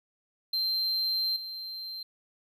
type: tone with level steps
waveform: triangle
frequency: 4138 Hz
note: C8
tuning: 20 cents flat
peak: -25 / -35 dBFS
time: 0.53-2.03 s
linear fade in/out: 5 ms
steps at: 1.36 s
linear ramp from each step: 5 ms
effects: none